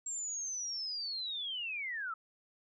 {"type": "linear sweep", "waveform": "sine", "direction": "down", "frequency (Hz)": [7530, 1270], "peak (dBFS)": -36, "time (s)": [0.06, 2.14], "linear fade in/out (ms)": 5, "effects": []}